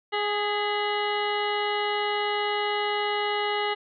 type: harmonic tone with a mistuned harmonic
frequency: 415.3 Hz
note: G#4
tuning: in tune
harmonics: 1 / 2 / 3 / 4 / 5 / 7 / 8 / 9 / 10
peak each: -29 / -29 / -33 / -39 / -32 / -33 / -43 / -42 / -44 dBFS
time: 0.12-3.75 s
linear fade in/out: 20 ms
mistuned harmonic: 5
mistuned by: -40 cents
effects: none